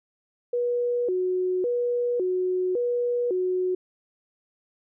sine tone with vibrato, 421.7 Hz, G#4, 26 cents sharp, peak -22 dBFS, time 0.53-3.75 s, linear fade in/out 5 ms, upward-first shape square, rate 0.9 Hz, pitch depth 240 cents each way, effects none

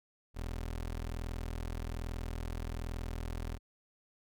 25% pulse tone, 41.2 Hz, E1, in tune, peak -33 dBFS, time 0.34-3.59 s, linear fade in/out 50 ms, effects none

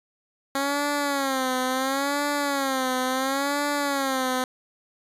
10% pulse tone with vibrato, 272.2 Hz, C#4, 31 cents flat, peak -15 dBFS, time 0.55-4.44 s, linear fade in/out 2 ms, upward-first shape sine, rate 0.72 Hz, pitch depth 110 cents each way, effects resampled to 32000 Hz

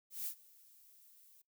violet noise with ADSR envelope, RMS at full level -39 dBFS, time 0.1-1.42 s, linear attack 160 ms, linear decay 87 ms, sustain -24 dB, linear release 8 ms, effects noise-tail reverb RT60 0.2 s tail -25 dB re dry

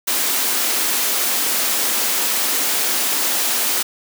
white high-pass noise, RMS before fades -19 dBFS, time 0.07-3.83 s, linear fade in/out 10 ms, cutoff 210 Hz, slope 48 dB/octave, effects none

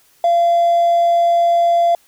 triangle tone with hard clipping, 686 Hz, F5, 31 cents flat, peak -11 dBFS, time 0.24-1.95 s, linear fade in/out 2 ms, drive 4 dB, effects white hiss -54 dBFS RMS until 2.07 s

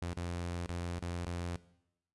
sawtooth tone with dropouts, 86.9 Hz, F2, 8 cents flat, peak -32 dBFS, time 0.02-1.56 s, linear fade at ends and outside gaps 0 ms, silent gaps 0.131-0.171 / 0.66-0.693 / 0.991-1.025 / 1.251-1.268 s, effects noise-tail reverb RT60 0.8 s tail -18 dB re dry + resampled to 24000 Hz

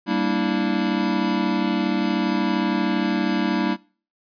square chord, E half-diminished seventh, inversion first, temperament equal with one note detuned, 196 / 233.1 / 293.7 / 326.4 Hz, G3 / Bb3 / D4 / E4, 0 / 0 / 0 / -17 cents, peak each -26 dBFS, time 0.06-3.77 s, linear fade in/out 50 ms, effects noise-tail reverb RT60 0.4 s tail -23 dB re dry + resampled to 11025 Hz

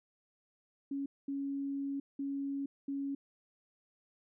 sine tone bursts at uneven times, 277.7 Hz, C#4, 3 cents sharp, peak -34 dBFS, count 4, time 0.91-1.06 / 1.28-2 / 2.19-2.66 / 2.88-3.15 s, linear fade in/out 5 ms, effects none

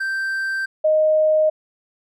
triangle / sine tone pair in turn, 1565 / 621.1 Hz, G6 / D#5, -3 / -3 cents, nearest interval octave + major third, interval 1600 cents, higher first, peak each -19 / -13 dBFS, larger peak second, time 0-0.66 / 0.84-1.5 s, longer neither, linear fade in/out 10 ms, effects none

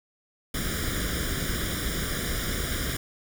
pink noise with comb filter, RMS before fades -29 dBFS, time 0.54-2.97 s, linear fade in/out 5 ms, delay 0.57 ms, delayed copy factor +0.85, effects none

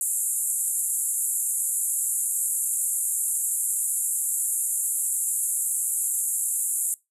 white band-pass noise, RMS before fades -26 dBFS, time 0.01-6.94 s, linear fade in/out 0 ms, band 7200 to 12000 Hz, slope 96 dB/octave, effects noise-tail reverb RT60 0.2 s tail -21 dB re dry

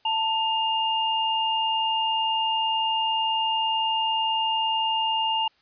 sine tone pair together, 891 / 2820 Hz, A5 / F7, +22 / +16 cents, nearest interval octave + minor sixth, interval 1994 cents, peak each -24 / -25 dBFS, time 0.05-5.48 s, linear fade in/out 5 ms, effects white hiss -63 dBFS RMS until 5.61 s + resampled to 11025 Hz

